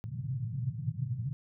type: band-pass noise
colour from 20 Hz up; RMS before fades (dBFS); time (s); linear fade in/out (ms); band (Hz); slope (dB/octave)
pink; -35; 0.04-1.33; 0; 110 to 150; 48
effects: none